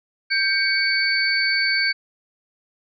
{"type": "tone cluster", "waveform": "sine", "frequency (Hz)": [1576, 2244, 4516], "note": ["G6", "C#7", "C#8"], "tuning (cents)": [9, 21, 31], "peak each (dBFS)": -22, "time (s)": [0.3, 1.93], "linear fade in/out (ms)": 20, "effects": []}